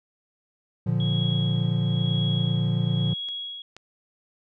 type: chord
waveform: triangle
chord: Bb major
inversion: none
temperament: equal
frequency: 116.54 / 146.83 / 174.61 Hz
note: Bb2 / D3 / F3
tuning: 0 / 0 / 0 cents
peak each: -23 / -24 / -24 dBFS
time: 0.86-3.14 s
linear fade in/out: 10 ms
type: tone with tremolo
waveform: sine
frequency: 3322 Hz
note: G#7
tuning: in tune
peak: -29 dBFS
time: 1-3.62 s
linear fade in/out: 2 ms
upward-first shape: sine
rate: 1 Hz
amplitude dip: 70%
type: clicks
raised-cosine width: 0.2 ms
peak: -30 / -25 dBFS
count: 2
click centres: 3.287 / 3.766 s
effects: none